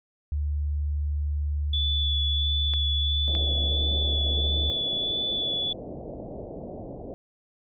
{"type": "tone with pitch glide", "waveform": "sine", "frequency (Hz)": [73.42, 73.89], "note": ["D2", "D2"], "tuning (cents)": [0, 11], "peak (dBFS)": -24, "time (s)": [0.32, 4.7], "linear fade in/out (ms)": 0, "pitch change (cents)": 11, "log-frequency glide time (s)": [1.69, 2.55]}
{"type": "tone with vibrato", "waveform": "sine", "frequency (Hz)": 3451, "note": "A7", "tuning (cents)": -34, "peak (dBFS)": -25, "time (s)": [1.73, 5.73], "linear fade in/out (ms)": 5, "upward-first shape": "sine", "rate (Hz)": 1.5, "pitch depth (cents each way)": 12}
{"type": "clicks", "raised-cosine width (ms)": 0.3, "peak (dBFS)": -21, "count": 2, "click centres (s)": [2.737, 3.351]}
{"type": "low-pass noise", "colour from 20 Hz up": "white", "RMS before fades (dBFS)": -38, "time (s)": [3.28, 7.14], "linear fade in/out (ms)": 0, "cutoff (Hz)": 670, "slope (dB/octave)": 48}
{"effects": []}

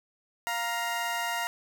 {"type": "tone pair together", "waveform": "20% pulse", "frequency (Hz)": [698.5, 938.6], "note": ["F5", "A#5"], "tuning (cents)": [0, 12], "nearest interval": "perfect fourth", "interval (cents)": 512, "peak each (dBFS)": [-28, -26], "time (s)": [0.47, 1.47], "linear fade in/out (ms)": 0, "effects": []}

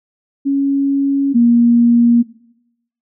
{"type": "tone pair in turn", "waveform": "sine", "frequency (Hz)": [277.2, 236.5], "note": ["C#4", "A#3"], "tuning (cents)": [0, 25], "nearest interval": "minor third", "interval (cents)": 275, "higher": "first", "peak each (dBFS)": [-12, -7], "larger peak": "second", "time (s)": [[0.45, 1.34], [1.34, 2.23]], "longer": "neither", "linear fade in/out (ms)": 20, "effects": ["noise-tail reverb RT60 0.8 s tail -19 dB re dry"]}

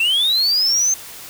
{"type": "linear sweep", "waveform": "sine", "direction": "up", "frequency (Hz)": [2637, 6350], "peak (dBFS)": -11, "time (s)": [0, 0.94], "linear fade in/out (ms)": 5, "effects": ["tanh soft clip ceiling -13 dBFS", "white hiss -36 dBFS RMS until 1.29 s"]}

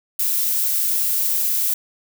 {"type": "noise", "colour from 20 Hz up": "violet", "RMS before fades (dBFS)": -20, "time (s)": [0.19, 1.74], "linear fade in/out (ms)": 5, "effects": []}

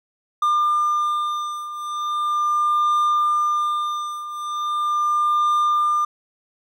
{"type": "beating tone pair", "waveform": "triangle", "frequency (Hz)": [1200, 1200.39], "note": ["D6", "D6"], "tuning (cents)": [37, 38], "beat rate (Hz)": 0.39, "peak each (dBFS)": [-18, -22], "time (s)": [0.42, 6.05], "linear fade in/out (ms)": 5, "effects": []}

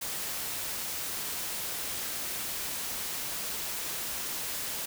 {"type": "noise", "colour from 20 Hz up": "white", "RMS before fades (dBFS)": -35, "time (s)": [0.01, 4.86], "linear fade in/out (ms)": 10, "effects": []}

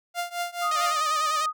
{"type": "tone with tremolo", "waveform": "sawtooth", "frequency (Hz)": 698.5, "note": "F5", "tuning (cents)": 0, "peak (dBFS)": -21, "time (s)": [0.14, 1.01], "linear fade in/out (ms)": 50, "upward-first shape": "triangle", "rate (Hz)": 4.6, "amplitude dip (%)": 95}
{"type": "tone", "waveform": "sine", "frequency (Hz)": 1244.5, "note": "D#6", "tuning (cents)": 0, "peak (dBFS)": -23, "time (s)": [0.61, 1.53], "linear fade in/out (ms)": 50}
{"type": "tone with vibrato", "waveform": "5% pulse", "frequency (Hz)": 606, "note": "D#5", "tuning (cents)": -46, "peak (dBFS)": -18, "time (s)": [0.71, 1.46], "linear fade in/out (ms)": 5, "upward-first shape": "sine", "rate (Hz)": 10, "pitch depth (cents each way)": 78}
{"effects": []}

